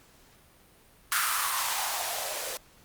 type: noise with band-pass filter sweep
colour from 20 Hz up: violet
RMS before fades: -30 dBFS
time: 1.12-2.57 s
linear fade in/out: 0 ms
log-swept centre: 1400 to 490 Hz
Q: 4.3
effects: pink hiss -58 dBFS RMS until 2.84 s + Opus 48 kbps